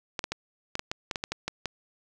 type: clicks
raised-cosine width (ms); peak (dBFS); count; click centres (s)
0.2; -13; 12; 0.192 / 0.241 / 0.32 / 0.754 / 0.794 / 0.915 / 1.112 / 1.158 / 1.239 / 1.32 / 1.48 / 1.657
effects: none